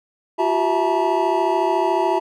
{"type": "tone cluster", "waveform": "triangle", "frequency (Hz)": [349.4, 383.3, 659, 871, 951], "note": ["F4", "G4", "E5", "A5", "A#5"], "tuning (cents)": [1, -39, -1, -18, 34], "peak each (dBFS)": -21, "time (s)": [0.38, 2.2], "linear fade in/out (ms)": 20, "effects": []}